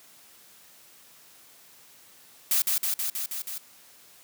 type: noise with echo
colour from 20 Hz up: blue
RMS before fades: -23 dBFS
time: 2.51-2.62 s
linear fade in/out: 2 ms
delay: 160 ms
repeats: 6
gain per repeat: -2 dB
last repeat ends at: 3.58 s
effects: white hiss -54 dBFS RMS until 4.23 s + high-pass 100 Hz 12 dB/octave